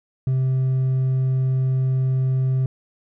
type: tone with hard clipping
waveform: sine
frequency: 130.81 Hz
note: C3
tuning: in tune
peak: -18 dBFS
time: 0.27-2.66 s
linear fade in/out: 2 ms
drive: 2 dB
effects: none